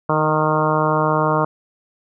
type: harmonic tone with a mistuned harmonic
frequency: 154.4 Hz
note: D#3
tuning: 13 cents flat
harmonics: 1 / 2 / 3 / 4 / 5 / 6 / 7 / 8 / 9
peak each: -22 / -25 / -23 / -22 / -27 / -23 / -22 / -25 / -28 dBFS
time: 0.09-1.45 s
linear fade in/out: 5 ms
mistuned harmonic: 2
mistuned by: +16 cents
effects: none